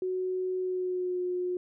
sine tone with pitch glide, 370 to 360.5 Hz, F#4 to F#4, 0 to -45 cents, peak -28 dBFS, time 0.02-1.57 s, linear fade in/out 2 ms, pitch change -45 cents, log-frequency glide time 0.59-1.22 s, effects none

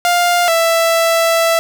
sawtooth tone pair in turn, 702 / 662.6 Hz, F5 / E5, +9 / +9 cents, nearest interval minor second, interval 100 cents, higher first, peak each -7 dBFS, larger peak neither, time 0.05-0.48 / 0.48-1.59 s, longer second, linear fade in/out 0 ms, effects none

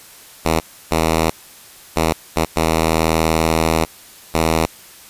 5% pulse tone bursts at uneven times, 80.7 Hz, E2, 36 cents flat, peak -3 dBFS, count 6, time 0.45-0.6 / 0.91-1.3 / 1.96-2.13 / 2.36-2.45 / 2.56-3.85 / 4.34-4.66 s, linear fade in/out 5 ms, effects white hiss -42 dBFS RMS until 5.09 s + resampled to 32000 Hz

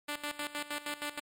5% pulse tone with tremolo, 293.7 Hz, D4, in tune, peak -23 dBFS, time 0.08-1.2 s, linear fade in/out 10 ms, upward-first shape square, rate 6.4 Hz, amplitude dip 80%, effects MP3 64 kbps

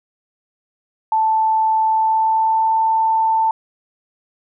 sine tone with pitch glide, 880 to 889.7 Hz, A5 to A5, 0 to +19 cents, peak -13 dBFS, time 1.12-3.51 s, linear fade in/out 2 ms, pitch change +19 cents, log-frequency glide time 1.86-2.77 s, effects none

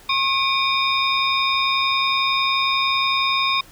sine tone cluster, 1081 / 2296 / 2427 / 3675 / 5050 Hz, C#6 / D7 / D#7 / A#7 / D#8, -44 / -40 / -44 / -25 / +25 cents, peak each -21 / -28 / -24 / -22 / -29 dBFS, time 0.09-3.61 s, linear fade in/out 5 ms, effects pink hiss -47 dBFS RMS until 3.71 s

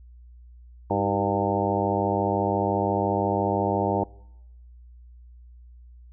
harmonic tone with a mistuned harmonic, 100 Hz, G2, 35 cents sharp, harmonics 1 / 2 / 3 / 4 / 5 / 6 / 7 / 8 / 9, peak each -30 / -30 / -30 / -30 / -30 / -30 / -30 / -30 / -30 dBFS, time 0.9-4.04 s, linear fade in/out 5 ms, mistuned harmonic 3, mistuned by +80 cents, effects noise-tail reverb RT60 0.9 s tail -24 dB re dry + added 60 Hz sine -45 dBFS peak until 6.12 s

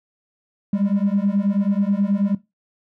triangle beating tone pair, 196 / 205.3 Hz, G3 / G#3, 0 / -20 cents, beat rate 9.3 Hz, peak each -17 dBFS, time 0.73-2.35 s, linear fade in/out 5 ms, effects noise-tail reverb RT60 0.2 s tail -20 dB re dry + tanh soft clip ceiling -11 dBFS

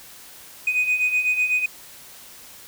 sine beating tone pair, 2489 / 2497 Hz, D#7 / D#7, 0 / +6 cents, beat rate 8 Hz, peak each -23 / -18 dBFS, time 0.67-1.66 s, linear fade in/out 5 ms, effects tanh soft clip ceiling -15 dBFS + white hiss -44 dBFS RMS until 2.67 s

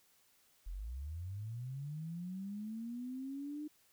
sine linear sweep, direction up, 38.63 to 304.6 Hz, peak -40 dBFS, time 0.66-3.68 s, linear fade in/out 10 ms, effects white hiss -70 dBFS RMS until 3.92 s

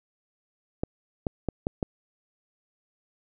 clicks, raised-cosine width 2 ms, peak -13 dBFS, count 5, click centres 0.835 / 1.268 / 1.487 / 1.669 / 1.828 s, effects none

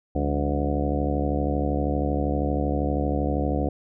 harmonic tone with a mistuned harmonic, 72.7 Hz, D2, 17 cents flat, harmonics 1 / 2 / 3 / 4 / 5 / 6 / 7 / 8 / 9 / 10, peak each -26 / -31 / -32 / -28 / -35 / -35 / -31 / -36 / -37 / -33 dBFS, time 0.15-3.69 s, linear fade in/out 5 ms, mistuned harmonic 3, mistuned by -86 cents, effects none

